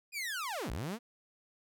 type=linear two-way sweep; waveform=sawtooth; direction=down then up; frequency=2500 to 43.02 to 247.6 Hz; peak=-32 dBFS; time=0.12-0.99 s; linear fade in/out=50 ms; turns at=0.71 s; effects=none